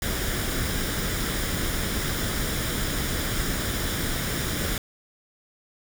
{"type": "noise with comb filter", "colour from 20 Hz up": "pink", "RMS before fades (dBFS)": -27, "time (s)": [0.02, 4.78], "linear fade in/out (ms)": 2, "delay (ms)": 0.57, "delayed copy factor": 0.5, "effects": []}